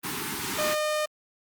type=band-stop noise; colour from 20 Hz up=pink; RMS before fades=-30 dBFS; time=0.03-0.75 s; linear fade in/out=20 ms; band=430 to 810 Hz; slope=96 dB/octave
type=tone; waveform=sawtooth; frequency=609 Hz; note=D#5; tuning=37 cents flat; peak=-21 dBFS; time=0.58-1.06 s; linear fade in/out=10 ms
effects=high-pass 200 Hz 12 dB/octave + Opus 24 kbps